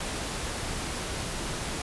pink noise, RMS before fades -33 dBFS, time 0-1.82 s, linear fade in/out 5 ms, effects resampled to 24000 Hz

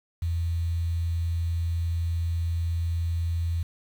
sine tone with quantisation, 84.1 Hz, E2, 35 cents sharp, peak -24 dBFS, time 0.22-3.63 s, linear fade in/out 5 ms, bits 8, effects none

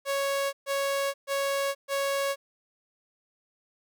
sawtooth tone bursts, 554.4 Hz, C#5, in tune, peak -22 dBFS, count 4, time 0.05-2.36 s, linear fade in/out 50 ms, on 480 ms, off 130 ms, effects none

